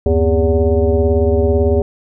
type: tone with frequency modulation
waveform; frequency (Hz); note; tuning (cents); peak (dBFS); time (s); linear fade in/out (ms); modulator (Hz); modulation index
sine; 240; B3; -49; -10; 0.06-1.82; 2; 166; 1.9
effects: none